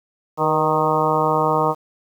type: harmonic tone with a mistuned harmonic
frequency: 155 Hz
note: D#3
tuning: 6 cents flat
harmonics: 1 / 2 / 3 / 4 / 5 / 6 / 7 / 8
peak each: -26 / -27 / -22 / -24 / -24 / -22 / -23 / -25 dBFS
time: 0.37-1.75 s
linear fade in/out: 50 ms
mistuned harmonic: 3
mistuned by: +34 cents
effects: 8-bit